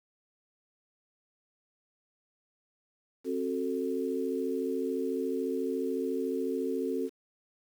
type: chord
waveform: sine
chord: F# diminished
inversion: second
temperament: just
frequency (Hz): 266.4 / 370 / 444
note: C4 / F#4 / A4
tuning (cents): +31 / 0 / +16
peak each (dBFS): -33 / -34 / -33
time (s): 3.24-7.1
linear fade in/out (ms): 50
effects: 9-bit